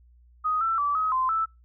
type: tone with pitch steps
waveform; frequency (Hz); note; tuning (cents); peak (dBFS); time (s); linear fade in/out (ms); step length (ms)
sine; 1251 / 1335 / 1157 / 1270 / 1036 / 1318; D#6 / E6 / D6 / D#6 / C6 / E6; +9 / +22 / -26 / +35 / -17 / -1; -22; 0.44-1.46; 20; 170
effects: noise-tail reverb RT60 0.2 s tail -24 dB re dry + added 60 Hz sine -53 dBFS peak until 1.64 s